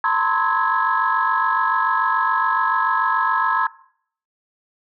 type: tone cluster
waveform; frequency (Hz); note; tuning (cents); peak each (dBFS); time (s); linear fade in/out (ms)
sine; 910 / 1016 / 1063 / 1295 / 1663; A#5 / B5 / C6 / E6 / G#6; -42 / +49 / +27 / -31 / +2; -22; 0.04-3.67; 2
effects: noise-tail reverb RT60 0.6 s tail -20 dB re dry + tanh soft clip ceiling -7 dBFS